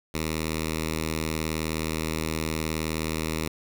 5% pulse tone with notch filter, 79.2 Hz, D#2, 31 cents sharp, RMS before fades -29 dBFS, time 0.14-3.48 s, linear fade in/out 5 ms, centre 720 Hz, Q 0.78, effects 8-bit

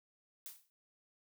blue noise with exponential decay, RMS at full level -44 dBFS, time 0.46-0.7 s, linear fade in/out 0 ms, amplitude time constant 52 ms, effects none

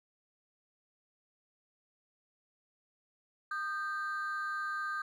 triangle ring-modulated tone, 1396.9 Hz, F6, in tune, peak -28 dBFS, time 3.51-5.02 s, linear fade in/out 5 ms, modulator 172 Hz, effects tanh soft clip ceiling -27 dBFS

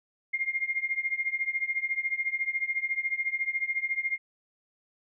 sine tone with tremolo, 2122 Hz, C7, 24 cents sharp, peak -23 dBFS, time 0.33-4.18 s, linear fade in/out 10 ms, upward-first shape triangle, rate 14 Hz, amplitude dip 95%, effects none

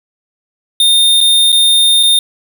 square tone with dropouts, 3640 Hz, A#7, 42 cents flat, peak -7 dBFS, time 0.8-2.19 s, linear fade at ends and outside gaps 2 ms, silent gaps 1.206-1.211 / 1.52-1.526 / 2.03-2.033 s, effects none

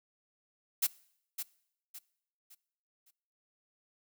blue noise with echo, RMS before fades -28 dBFS, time 0.82-0.87 s, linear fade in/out 10 ms, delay 560 ms, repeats 4, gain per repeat -9 dB, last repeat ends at 3.11 s, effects noise-tail reverb RT60 0.7 s tail -22 dB re dry

